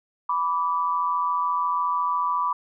sine tone pair together, 987.8 / 1161.9 Hz, B5 / D6, 0 / -19 cents, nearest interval minor third, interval 281 cents, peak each -24 dBFS, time 0.29-2.53 s, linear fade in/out 5 ms, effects none

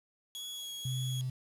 sawtooth tone with vibrato, 3338 Hz, G#7, 8 cents sharp, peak -37 dBFS, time 0.35-1.21 s, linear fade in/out 0 ms, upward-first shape sine, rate 1.9 Hz, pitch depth 12 cents each way
sine tone, 128.5 Hz, C3, 31 cents flat, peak -32 dBFS, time 0.85-1.3 s, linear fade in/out 5 ms
effects resampled to 32000 Hz + 9-bit

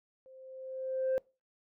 sine tone with level ramp, 523.3 Hz, C5, in tune, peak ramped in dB -53 to -24 dBFS, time 0.26-1.18 s, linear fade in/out 0 ms, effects noise-tail reverb RT60 0.3 s tail -26 dB re dry + tanh soft clip ceiling -25 dBFS

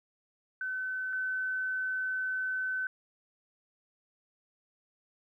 sine tone pair in turn, 1519 / 1519 Hz, F#6 / F#6, +45 / +45 cents, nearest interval unison, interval 0 cents, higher neither, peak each -32 / -30 dBFS, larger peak second, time 0.61-1.13 / 1.13-2.87 s, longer second, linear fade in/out 2 ms, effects 12-bit

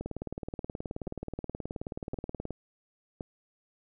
two click trains, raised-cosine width 2 ms, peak -23 / -22 dBFS, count 4 / 47, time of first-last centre 0.01-3.208 / 0.06-2.507 s, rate 0.938 / 18.8 Hz, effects none

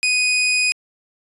sawtooth tone, 2489 Hz, D#7, in tune, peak -12 dBFS, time 0.03-0.72 s, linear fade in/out 0 ms, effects resampled to 24000 Hz

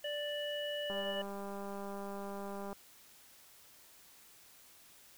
harmonic tone, 587.3 Hz, D5, in tune, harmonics 1 / 3 / 5, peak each -38 / -45 / -41 dBFS, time 0.04-1.22 s, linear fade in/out 5 ms
click train, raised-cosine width 1 ms, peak -31 dBFS, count 365, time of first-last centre 0.9-2.729 s, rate 199 Hz
effects white hiss -60 dBFS RMS until 5.17 s

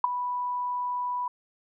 sine tone with ADSR envelope, 986 Hz, B5, 3 cents flat, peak -14 dBFS, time 0.04-1.28 s, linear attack 3 ms, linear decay 11 ms, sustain -13 dB, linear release 4 ms, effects none

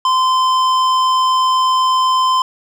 triangle tone with hard clipping, 1032 Hz, C6, 24 cents flat, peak -13 dBFS, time 0.05-2.42 s, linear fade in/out 2 ms, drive 15 dB, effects none

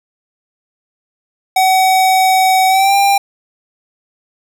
square tone with pitch glide, 754 to 795.6 Hz, F#5 to G5, +32 to +25 cents, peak -9 dBFS, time 1.56-3.18 s, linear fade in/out 5 ms, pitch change +93 cents, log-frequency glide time 2.68-2.95 s, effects none

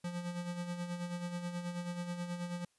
square tone with tremolo, 175.3 Hz, F3, 7 cents sharp, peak -36 dBFS, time 0.04-2.65 s, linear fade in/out 5 ms, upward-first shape sine, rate 9.3 Hz, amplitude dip 55%, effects white hiss -75 dBFS RMS until 2.78 s + resampled to 24000 Hz

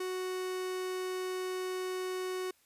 45% pulse tone, 370 Hz, F#4, in tune, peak -34 dBFS, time 0-2.51 s, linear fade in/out 5 ms, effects white hiss -68 dBFS RMS until 2.65 s + resampled to 32000 Hz

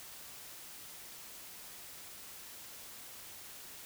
silence, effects white hiss -50 dBFS RMS until 3.85 s

